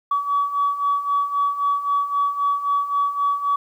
sine beating tone pair, 1136 / 1139.8 Hz, C#6 / C#6, +42 / +48 cents, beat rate 3.8 Hz, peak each -24 / -19 dBFS, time 0.11-3.56 s, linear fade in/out 5 ms, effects tanh soft clip ceiling -11 dBFS + 9-bit

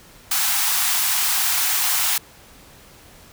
white high-pass noise, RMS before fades -20 dBFS, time 0.31-2.18 s, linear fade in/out 5 ms, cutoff 710 Hz, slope 96 dB/octave, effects pink hiss -47 dBFS RMS until 3.32 s

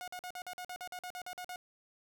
sawtooth tone bursts, 724 Hz, F#5, 38 cents flat, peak -37 dBFS, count 14, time 0.01-1.559 s, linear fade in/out 0 ms, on 67 ms, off 47 ms, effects none

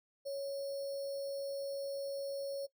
sine tone with sample-and-hold, 554.4 Hz, C#5, in tune, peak -36 dBFS, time 0.25-2.67 s, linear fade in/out 20 ms, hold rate 4900 Hz, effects noise-tail reverb RT60 0.1 s tail -19 dB re dry

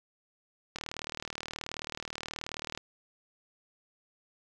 click train, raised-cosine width 0.2 ms, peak -19 dBFS, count 79, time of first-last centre 0.76-2.776 s, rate 38.7 Hz, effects none

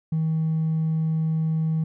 sine tone with hard clipping, 159.5 Hz, D#3, 43 cents sharp, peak -21 dBFS, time 0.12-1.84 s, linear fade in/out 5 ms, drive 1 dB, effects none

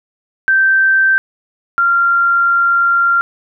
sine tone pair in turn, 1558 / 1384.3 Hz, G6 / F6, -11 / -16 cents, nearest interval major second, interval 205 cents, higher first, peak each -8 / -9 dBFS, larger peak first, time 0.48-1.18 / 1.78-3.21 s, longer second, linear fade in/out 0 ms, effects none

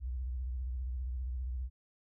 sine tone with vibrato, 62.9 Hz, B1, 32 cents sharp, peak -34 dBFS, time 0-1.7 s, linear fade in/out 50 ms, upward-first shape triangle, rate 15 Hz, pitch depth 160 cents each way, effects none

